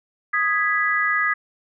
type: chord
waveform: sine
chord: G# minor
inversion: second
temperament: equal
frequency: 1244.5 / 1661.2 / 1975.5 Hz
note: D#6 / G#6 / B6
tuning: 0 / 0 / 0 cents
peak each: -23 / -22 / -22 dBFS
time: 0.33-1.34 s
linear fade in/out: 10 ms
effects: none